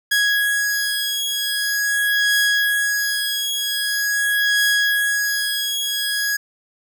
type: beating tone pair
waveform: sawtooth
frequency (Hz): 1661.2 / 1661.64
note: G#6 / G#6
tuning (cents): 0 / 0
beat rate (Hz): 0.44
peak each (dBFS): -17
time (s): 0.11-6.37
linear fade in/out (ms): 10
effects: none